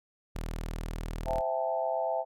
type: tone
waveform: sawtooth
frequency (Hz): 40.16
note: E1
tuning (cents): -44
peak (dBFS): -30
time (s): 0.35-1.41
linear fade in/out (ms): 10
type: chord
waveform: sine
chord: A minor seventh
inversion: first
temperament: equal with one note detuned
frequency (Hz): 523.3 / 659.3 / 792.2 / 880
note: C5 / E5 / G5 / A5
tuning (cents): 0 / 0 / +18 / 0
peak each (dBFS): -35 / -30 / -35 / -36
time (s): 1.25-2.25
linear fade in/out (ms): 50
effects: none